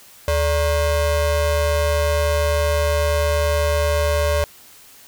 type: ring-modulated tone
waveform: square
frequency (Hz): 253.2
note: B3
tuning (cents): +43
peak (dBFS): -14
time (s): 0.28-4.44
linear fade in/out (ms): 0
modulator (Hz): 329
effects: white hiss -46 dBFS RMS until 5.07 s